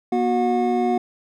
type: tone cluster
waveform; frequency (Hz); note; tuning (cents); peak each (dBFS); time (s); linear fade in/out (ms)
triangle; 240.8 / 366.2 / 724; B3 / F#4 / F#5; -44 / -18 / -38; -20; 0.12-0.98; 5
effects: none